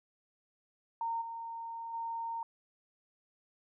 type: tone with level steps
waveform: sine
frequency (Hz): 919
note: A#5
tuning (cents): -25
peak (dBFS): -32 / -39 / -35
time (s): 1.01-2.43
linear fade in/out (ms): 2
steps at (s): 1.21 / 1.93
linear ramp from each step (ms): 10
effects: none